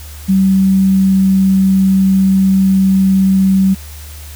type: tone with quantisation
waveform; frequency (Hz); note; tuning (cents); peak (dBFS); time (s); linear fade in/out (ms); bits
sine; 191.6; G3; -39; -7; 0.28-3.75; 20; 6
effects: added 75 Hz sine -29 dBFS peak until 4.35 s + white hiss -36 dBFS RMS until 4.35 s